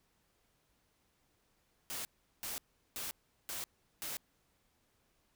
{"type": "noise bursts", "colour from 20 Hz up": "white", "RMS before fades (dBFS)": -41, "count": 5, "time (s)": [1.9, 4.17], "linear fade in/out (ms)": 0, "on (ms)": 150, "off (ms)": 380, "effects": ["pink hiss -75 dBFS RMS until 5.35 s"]}